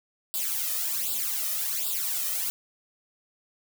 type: noise with flanger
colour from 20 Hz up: blue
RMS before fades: -29 dBFS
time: 0.34-2.5 s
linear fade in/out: 0 ms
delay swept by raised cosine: 0.24 to 1.64 ms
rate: 1.3 Hz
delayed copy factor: +0.85
effects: none